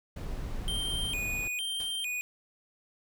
brown noise, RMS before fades -36 dBFS, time 0.16-1.48 s, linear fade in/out 5 ms
square tone with vibrato, 2794 Hz, F7, in tune, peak -32 dBFS, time 0.68-2.21 s, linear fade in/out 0 ms, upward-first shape square, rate 1.1 Hz, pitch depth 210 cents each way
pink noise with exponential decay, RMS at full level -46 dBFS, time 1.8-2.09 s, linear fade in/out 0 ms, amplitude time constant 62 ms
effects none

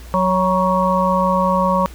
harmonic tone with a mistuned harmonic, 185.1 Hz, F#3, 1 cent sharp, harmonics 1 / 3 / 5 / 6, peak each -19 / -19 / -19 / -19 dBFS, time 0.14-1.86 s, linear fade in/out 0 ms, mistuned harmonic 5, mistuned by +38 cents, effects added 60 Hz sine -34 dBFS peak until 1.94 s + pink hiss -43 dBFS RMS until 1.94 s

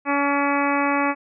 harmonic tone with a mistuned harmonic, 283.5 Hz, C#4, 39 cents sharp, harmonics 1 / 2 / 3 / 4 / 5 / 6 / 7 / 8 / 9, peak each -23 / -27 / -25 / -25 / -30 / -31 / -31 / -30 / -32 dBFS, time 0.05-1.15 s, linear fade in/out 50 ms, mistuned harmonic 5, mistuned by -21 cents, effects none

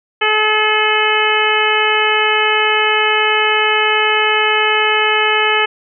harmonic tone, 429.3 Hz, A4, 43 cents flat, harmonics 1 / 2 / 3 / 4 / 5 / 6 / 7, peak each -19 / -19 / -19 / -19 / -19 / -19 / -19 dBFS, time 0.21-5.66 s, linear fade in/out 10 ms, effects none

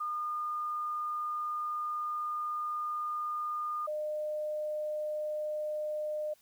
sine tone pair in turn, 1216 / 606.8 Hz, D#6 / D#5, -40 / -44 cents, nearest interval octave, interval 1204 cents, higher first, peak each -32 / -32 dBFS, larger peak neither, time 0-3.87 / 3.87-6.34 s, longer first, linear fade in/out 10 ms, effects white hiss -66 dBFS RMS until 6.41 s

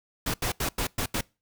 pink noise bursts at uneven times, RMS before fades -28 dBFS, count 6, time 0.26-0.34 / 0.42-0.52 / 0.6-0.69 / 0.78-0.87 / 0.98-1.06 / 1.14-1.21 s, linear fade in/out 5 ms, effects noise-tail reverb RT60 0.3 s tail -25 dB re dry

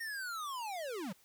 square linear sweep, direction down, 1864.7 to 161.9 Hz, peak -39 dBFS, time 0-1.13 s, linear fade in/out 10 ms, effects white hiss -66 dBFS RMS until 1.24 s

